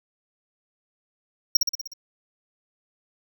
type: tone with echo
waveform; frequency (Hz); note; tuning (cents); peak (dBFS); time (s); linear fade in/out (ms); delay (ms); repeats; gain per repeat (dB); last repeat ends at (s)
square; 5588; F8; 0; -13; 1.55-1.57; 5; 61; 6; -4; 1.936
effects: none